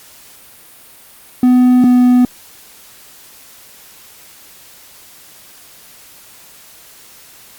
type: tone pair in turn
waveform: triangle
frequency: 250 / 248 Hz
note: B3 / B3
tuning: +21 / +7 cents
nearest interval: unison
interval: 14 cents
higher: first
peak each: -4 dBFS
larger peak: neither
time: 1.43-1.84 / 1.84-2.25 s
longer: neither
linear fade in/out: 2 ms
effects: white hiss -41 dBFS RMS until 7.58 s + Opus 48 kbps